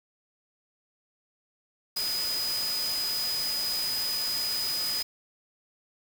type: tone in noise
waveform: sine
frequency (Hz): 4978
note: D#8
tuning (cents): 0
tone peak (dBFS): -28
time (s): 1.96-5.03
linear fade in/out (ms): 10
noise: white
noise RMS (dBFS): -35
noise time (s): 1.96-5.03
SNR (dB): +4
effects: none